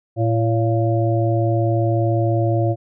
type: harmonic tone with a mistuned harmonic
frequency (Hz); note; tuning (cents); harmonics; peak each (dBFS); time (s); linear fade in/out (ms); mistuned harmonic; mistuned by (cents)
113.1; A2; +48; 1 / 3 / 5 / 6; -17 / -22 / -24 / -25; 0.16-2.76; 50; 6; +31
effects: none